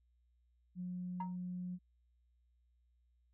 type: tone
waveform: sine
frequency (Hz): 180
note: F#3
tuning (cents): -47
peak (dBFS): -39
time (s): 0.75-1.79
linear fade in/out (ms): 50
type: tone with exponential decay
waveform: sine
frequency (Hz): 932.3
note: A#5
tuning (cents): 0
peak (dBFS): -34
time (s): 1.2-1.36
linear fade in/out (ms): 5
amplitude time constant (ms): 33
effects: tanh soft clip ceiling -32 dBFS + added 60 Hz sine -70 dBFS peak until 3.33 s